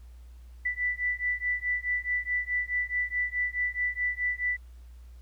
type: beating tone pair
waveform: sine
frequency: 1975.5 / 1980.2 Hz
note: B6 / B6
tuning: 0 / +4 cents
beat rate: 4.7 Hz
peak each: -30 dBFS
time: 0.65-4.57 s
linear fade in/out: 10 ms
effects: added 60 Hz sine -45 dBFS peak until 5.21 s + pink hiss -66 dBFS RMS until 5.21 s